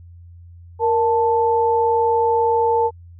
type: tone pair together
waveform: sine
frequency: 466.2 / 880.9 Hz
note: A#4 / A5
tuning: 0 / +2 cents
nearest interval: major seventh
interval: 1102 cents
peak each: -17 dBFS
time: 0.79-2.91 s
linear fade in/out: 50 ms
effects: added 86 Hz sine -39 dBFS peak until 3.19 s